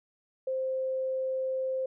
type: tone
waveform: sine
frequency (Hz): 523.3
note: C5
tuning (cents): 0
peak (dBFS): -28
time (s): 0.47-1.86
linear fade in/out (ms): 5
effects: none